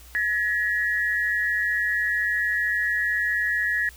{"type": "tone pair together", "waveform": "sine", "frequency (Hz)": [1694.6, 1899], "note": ["G#6", "A#6"], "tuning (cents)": [34, 32], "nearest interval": "major second", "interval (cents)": 198, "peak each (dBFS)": -24, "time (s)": [0.15, 3.89], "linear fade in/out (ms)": 0, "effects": ["added 60 Hz sine -46 dBFS peak until 3.96 s", "white hiss -50 dBFS RMS until 3.96 s"]}